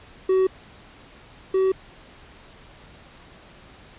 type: tone pair in turn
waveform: triangle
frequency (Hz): 377 / 380.1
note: F#4 / F#4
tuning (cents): +32 / +47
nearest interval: unison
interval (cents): 15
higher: second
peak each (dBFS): -14 / -15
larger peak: first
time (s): 0.29-0.47 / 1.54-1.72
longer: neither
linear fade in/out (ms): 5
effects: pink hiss -48 dBFS RMS until 3.98 s + resampled to 8000 Hz